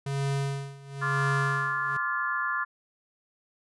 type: tone with tremolo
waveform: square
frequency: 138.59 Hz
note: C#3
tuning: in tune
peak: -26 dBFS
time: 0.06-1.97 s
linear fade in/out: 5 ms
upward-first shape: sine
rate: 1 Hz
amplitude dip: 90%
type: chord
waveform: sine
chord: D minor seventh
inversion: third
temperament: equal with one note detuned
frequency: 1046.5 / 1174.7 / 1396.9 / 1722.8 Hz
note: C6 / D6 / F6 / A6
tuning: 0 / 0 / 0 / -37 cents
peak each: -33 / -33 / -31 / -31 dBFS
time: 1.01-2.65 s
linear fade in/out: 20 ms
effects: resampled to 24000 Hz